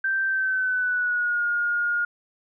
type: tone with pitch glide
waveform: sine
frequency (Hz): 1564 to 1425.9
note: G6 to F6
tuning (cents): -4 to +36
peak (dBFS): -21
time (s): 0.04-2.05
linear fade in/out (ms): 5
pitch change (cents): -160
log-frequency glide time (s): 0.26-1.44
effects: none